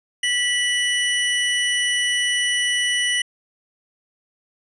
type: tone pair together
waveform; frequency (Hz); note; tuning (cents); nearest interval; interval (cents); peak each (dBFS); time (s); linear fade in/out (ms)
square; 1956.3 / 2960; B6 / F#7; -17 / 0; perfect fifth; 717; -22 / -22; 0.23-3.22; 5
effects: resampled to 24000 Hz